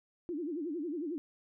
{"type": "tone with vibrato", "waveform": "sine", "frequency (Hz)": 318.7, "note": "D#4", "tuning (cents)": 42, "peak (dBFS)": -34, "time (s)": [0.29, 1.18], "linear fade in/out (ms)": 0, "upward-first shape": "sine", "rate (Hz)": 11, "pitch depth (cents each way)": 210, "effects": []}